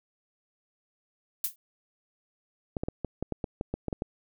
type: noise with exponential decay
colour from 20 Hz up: violet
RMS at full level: -24 dBFS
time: 1.44-1.56 s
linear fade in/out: 2 ms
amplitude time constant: 24 ms
type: clicks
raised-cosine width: 2 ms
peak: -17 dBFS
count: 12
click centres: 2.768 / 2.835 / 2.885 / 3.047 / 3.226 / 3.323 / 3.442 / 3.611 / 3.74 / 3.883 / 3.928 / 4.021 s
effects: none